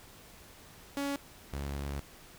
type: tone pair in turn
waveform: sawtooth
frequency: 281 / 70.25 Hz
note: C#4 / C#2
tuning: +24 / +24 cents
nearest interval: 2 octaves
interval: 2400 cents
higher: first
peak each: -28 / -31 dBFS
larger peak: first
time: 0.97-1.16 / 1.53-2 s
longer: second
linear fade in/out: 0 ms
effects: pink hiss -54 dBFS RMS until 2.38 s